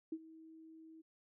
sine tone with ADSR envelope, 321.1 Hz, E4, 45 cents flat, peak -36 dBFS, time 0.12-1.02 s, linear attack 5 ms, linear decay 53 ms, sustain -18 dB, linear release 16 ms, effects none

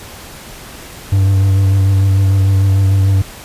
triangle tone with vibrato, 97.1 Hz, G2, 16 cents flat, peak -6 dBFS, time 1.12-3.22 s, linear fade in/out 5 ms, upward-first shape triangle, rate 6.7 Hz, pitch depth 26 cents each way, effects pink hiss -33 dBFS RMS until 3.44 s + resampled to 32000 Hz

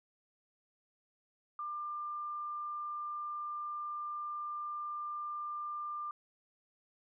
sine tone, 1194 Hz, D6, 28 cents sharp, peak -37 dBFS, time 1.59-6.11 s, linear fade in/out 2 ms, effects none

